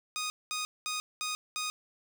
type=tone bursts; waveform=10% pulse; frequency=1242 Hz; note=D#6; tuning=3 cents flat; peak=-24 dBFS; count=5; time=0.16-1.7 s; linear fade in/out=0 ms; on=140 ms; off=210 ms; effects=none